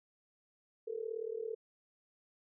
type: tone with amplitude modulation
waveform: sine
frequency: 447.8 Hz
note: A4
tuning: 30 cents sharp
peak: -33 dBFS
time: 0.87-1.55 s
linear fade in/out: 10 ms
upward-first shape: sine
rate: 37.8 Hz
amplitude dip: 90%
effects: none